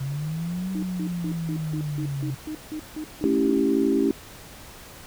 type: linear two-way sweep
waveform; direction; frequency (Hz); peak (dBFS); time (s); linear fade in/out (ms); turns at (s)
sine; up then down; 132.2 to 189.9 to 132.2; -26; 0-2.35; 10; 0.71
type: tone bursts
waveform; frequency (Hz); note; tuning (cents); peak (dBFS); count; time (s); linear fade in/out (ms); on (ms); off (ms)
sine; 308.5; D#4; -15; -29; 12; 0.75-3.532; 0; 76; 170
type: chord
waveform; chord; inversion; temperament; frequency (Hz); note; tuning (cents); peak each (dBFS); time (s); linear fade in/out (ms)
sine; A dominant seventh; none; equal with one note detuned; 220 / 278.8 / 329.6 / 392; A3 / C#4 / E4 / G4; 0 / +10 / 0 / 0; -27 / -22 / -25 / -24; 3.24-4.11; 0
effects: pink hiss -44 dBFS RMS until 5.06 s